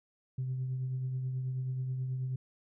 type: tone with tremolo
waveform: sine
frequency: 129.3 Hz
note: C3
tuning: 20 cents flat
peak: -29 dBFS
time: 0.38-2.36 s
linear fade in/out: 5 ms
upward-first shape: triangle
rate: 9.3 Hz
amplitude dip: 40%
effects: tanh soft clip ceiling -28 dBFS